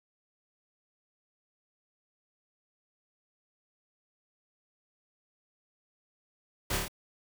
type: noise with echo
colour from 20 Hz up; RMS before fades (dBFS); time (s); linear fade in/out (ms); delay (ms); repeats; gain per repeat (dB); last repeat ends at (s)
pink; -32; 6.7-6.77; 5; 28; 4; -2; 6.882
effects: none